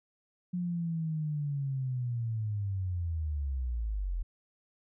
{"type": "linear sweep", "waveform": "sine", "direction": "down", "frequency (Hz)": [180, 40.67], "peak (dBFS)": -30, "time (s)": [0.53, 4.23], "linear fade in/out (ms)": 10, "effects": []}